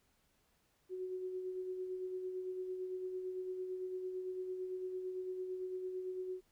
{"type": "tone with tremolo", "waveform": "sine", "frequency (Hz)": 370, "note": "F#4", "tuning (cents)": 0, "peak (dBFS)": -37, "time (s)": [0.89, 6.41], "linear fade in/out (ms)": 50, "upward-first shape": "sine", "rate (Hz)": 8.9, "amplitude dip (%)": 40, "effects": ["pink hiss -75 dBFS RMS until 6.51 s"]}